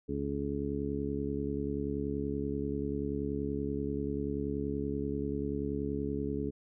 harmonic tone, 70.4 Hz, C#2, 27 cents sharp, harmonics 1 / 2 / 3 / 4 / 5 / 6, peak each -40 / -40 / -39 / -36 / -43 / -37 dBFS, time 0.08-6.51 s, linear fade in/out 20 ms, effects none

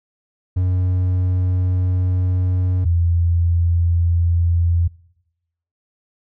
triangle / sine tone pair in turn, 91.4 / 85.25 Hz, F#2 / F2, -21 / -41 cents, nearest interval minor second, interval 120 cents, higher first, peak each -13 dBFS, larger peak neither, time 0.56-2.85 / 2.85-4.88 s, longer first, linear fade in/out 10 ms, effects noise-tail reverb RT60 0.9 s tail -25 dB re dry

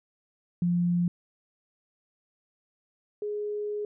sine tone pair in turn, 174.7 / 417 Hz, F3 / G#4, +1 / +7 cents, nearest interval octave + minor third, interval 1506 cents, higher second, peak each -22 / -29 dBFS, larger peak first, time 0.62-1.08 / 3.22-3.85 s, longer second, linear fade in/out 2 ms, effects none

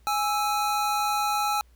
square tone pair together, 830.6 / 1318.5 Hz, G#5 / E6, 0 / 0 cents, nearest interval minor sixth, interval 800 cents, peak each -26 / -28 dBFS, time 0.07-1.61 s, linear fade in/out 0 ms, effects added 60 Hz sine -54 dBFS peak until 1.75 s + pink hiss -66 dBFS RMS until 1.75 s

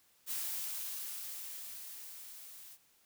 blue noise with level ramp, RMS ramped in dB -37 to -53 dBFS, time 0.26-2.78 s, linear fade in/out 50 ms, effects white hiss -69 dBFS RMS until 3.05 s

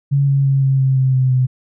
sine tone with pitch steps, 140 / 138.23 / 136.49 / 134.76 / 133.06 / 131.38 / 129.72 / 128.08 Hz, C#3 / C#3 / C#3 / C#3 / C3 / C3 / C3 / C3, +18 / -5 / -26 / -49 / +29 / +7 / -15 / -37 cents, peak -11 dBFS, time 0.11-1.47 s, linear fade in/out 20 ms, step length 170 ms, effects none

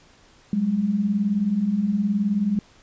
sine beating tone pair, 188.1 / 207.1 Hz, F#3 / G#3, +29 / -5 cents, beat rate 19 Hz, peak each -26 / -20 dBFS, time 0.53-2.59 s, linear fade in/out 2 ms, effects pink hiss -54 dBFS RMS until 2.82 s + resampled to 16000 Hz

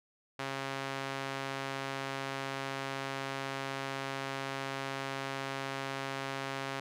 sawtooth tone with band-pass filter, 135.9 Hz, C#3, 34 cents flat, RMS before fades -38 dBFS, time 0.39-6.8 s, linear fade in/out 5 ms, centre 1800 Hz, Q 0.54, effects none

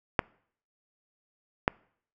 clicks, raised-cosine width 0.5 ms, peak -6 dBFS, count 2, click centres 0.192 / 1.679 s, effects noise-tail reverb RT60 0.6 s tail -26 dB re dry

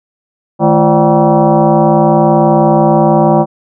sine tone with frequency modulation, 216.4 Hz, A3, 29 cents flat, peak -5 dBFS, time 0.59-3.46 s, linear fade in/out 50 ms, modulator 186 Hz, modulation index 3.8, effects none

